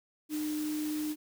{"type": "tone in noise", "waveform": "sine", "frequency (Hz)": 304, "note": "D#4", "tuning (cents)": -40, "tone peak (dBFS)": -31, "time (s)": [0.29, 1.16], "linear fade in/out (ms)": 50, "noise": "white", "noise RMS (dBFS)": -44, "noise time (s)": [0.29, 1.16], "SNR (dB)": 10, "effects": []}